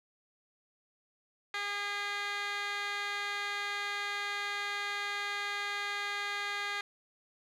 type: tone with band-pass filter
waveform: 15% pulse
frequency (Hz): 406.9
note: G#4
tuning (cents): -35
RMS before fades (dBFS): -36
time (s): 1.54-6.81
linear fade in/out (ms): 2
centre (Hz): 2500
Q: 2.8
effects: none